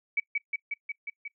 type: tone with echo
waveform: sine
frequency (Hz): 2278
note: C#7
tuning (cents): +47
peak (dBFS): -23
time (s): 0.17-0.2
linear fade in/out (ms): 5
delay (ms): 180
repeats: 6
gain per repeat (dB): -2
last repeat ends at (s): 1.28
effects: noise-tail reverb RT60 0.1 s tail -21 dB re dry